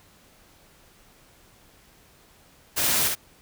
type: noise with echo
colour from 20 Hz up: white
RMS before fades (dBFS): -24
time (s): 2.76-3.09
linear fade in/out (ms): 20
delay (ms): 64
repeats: 1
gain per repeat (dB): -3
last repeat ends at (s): 3.154
effects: pink hiss -56 dBFS RMS until 3.41 s